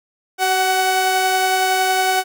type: tone pair together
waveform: sawtooth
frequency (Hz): 378.9 / 747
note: F#4 / F#5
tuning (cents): +41 / +16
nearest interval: octave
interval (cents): 1175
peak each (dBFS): -19 / -12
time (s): 0.38-2.24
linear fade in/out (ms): 50
effects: none